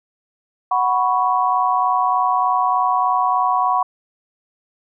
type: chord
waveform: sine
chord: F# suspended fourth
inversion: none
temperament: just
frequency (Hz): 740 / 986.7 / 1110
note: F#5 / B5 / C#6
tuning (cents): 0 / -2 / +2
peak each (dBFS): -19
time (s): 0.71-3.83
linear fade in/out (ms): 5
effects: none

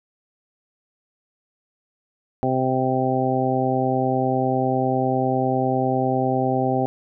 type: harmonic tone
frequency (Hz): 130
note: C3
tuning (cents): -11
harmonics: 1 / 2 / 3 / 4 / 5 / 6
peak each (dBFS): -26 / -24 / -26 / -27 / -27 / -24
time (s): 2.43-6.86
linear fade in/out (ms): 0
effects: none

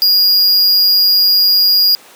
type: tone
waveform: square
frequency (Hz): 4855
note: D#8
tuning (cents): -43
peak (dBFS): -8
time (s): 0.02-1.95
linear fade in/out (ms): 0
effects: pink hiss -40 dBFS RMS until 2.15 s + high-pass 400 Hz 12 dB/octave

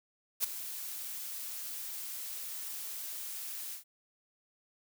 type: noise with ADSR envelope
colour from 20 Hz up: blue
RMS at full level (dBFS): -28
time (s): 0.4-3.84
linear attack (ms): 39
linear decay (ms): 8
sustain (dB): -13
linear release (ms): 120
effects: none

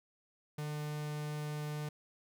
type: tone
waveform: 45% pulse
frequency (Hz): 149.8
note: D3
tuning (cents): +35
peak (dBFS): -37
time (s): 0.58-1.89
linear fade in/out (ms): 5
effects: none

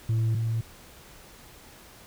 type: tone pair in turn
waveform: sine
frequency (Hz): 112.3 / 113.41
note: A2 / A#2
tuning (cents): +36 / -47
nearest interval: unison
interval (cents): 17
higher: second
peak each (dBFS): -19 / -23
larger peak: first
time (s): 0.09-0.35 / 0.35-0.61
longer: neither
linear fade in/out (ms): 5
effects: tanh soft clip ceiling -21 dBFS + pink hiss -50 dBFS RMS until 2.06 s

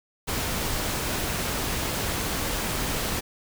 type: noise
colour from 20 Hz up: pink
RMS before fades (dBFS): -28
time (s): 0.27-3.21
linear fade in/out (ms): 20
effects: none

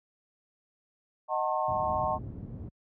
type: chord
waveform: sine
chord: D# diminished seventh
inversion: none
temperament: just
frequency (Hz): 622.3 / 746.7 / 896 / 1075.3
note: D#5 / F#5 / A5 / C6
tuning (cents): 0 / +16 / +31 / +47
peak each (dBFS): -32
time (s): 1.28-2.19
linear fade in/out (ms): 50
type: low-pass noise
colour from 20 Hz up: pink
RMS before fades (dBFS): -38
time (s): 1.68-2.69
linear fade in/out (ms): 5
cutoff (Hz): 220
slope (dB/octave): 12
effects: high-pass 60 Hz 12 dB/octave

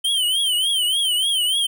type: tone with vibrato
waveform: square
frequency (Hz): 3101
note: G7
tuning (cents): -19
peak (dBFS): -18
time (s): 0.04-1.67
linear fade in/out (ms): 10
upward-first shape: triangle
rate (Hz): 3.4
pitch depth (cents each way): 140
effects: none

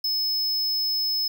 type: tone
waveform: square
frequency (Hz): 5200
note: E8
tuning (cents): -24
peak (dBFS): -23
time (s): 0.04-1.28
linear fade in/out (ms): 5
effects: none

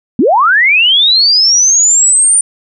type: linear sweep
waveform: sine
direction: up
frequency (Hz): 196 to 9200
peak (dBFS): -5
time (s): 0.19-2.41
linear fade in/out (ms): 2
effects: none

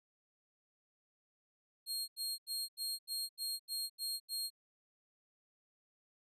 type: tone bursts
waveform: sawtooth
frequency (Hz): 4240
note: C8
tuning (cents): +22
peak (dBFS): -34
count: 9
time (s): 1.86-4.504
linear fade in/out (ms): 50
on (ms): 220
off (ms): 83
effects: resampled to 32000 Hz

